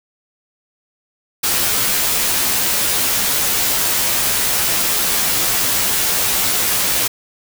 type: noise with comb filter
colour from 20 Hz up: white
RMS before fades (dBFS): -17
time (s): 1.43-7.08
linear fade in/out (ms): 10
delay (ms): 13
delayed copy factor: -0.7
effects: none